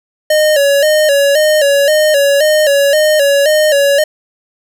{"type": "tone with vibrato", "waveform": "square", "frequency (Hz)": 587.3, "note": "D5", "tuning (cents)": 0, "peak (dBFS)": -8, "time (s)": [0.3, 4.04], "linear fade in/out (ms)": 5, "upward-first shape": "square", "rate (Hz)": 1.9, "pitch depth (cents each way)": 75, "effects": []}